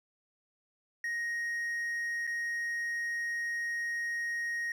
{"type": "tone with dropouts", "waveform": "triangle", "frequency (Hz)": 1874, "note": "A#6", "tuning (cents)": 9, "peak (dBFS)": -30, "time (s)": [1.04, 4.72], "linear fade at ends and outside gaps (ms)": 2, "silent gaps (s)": [2.269, 2.274], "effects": []}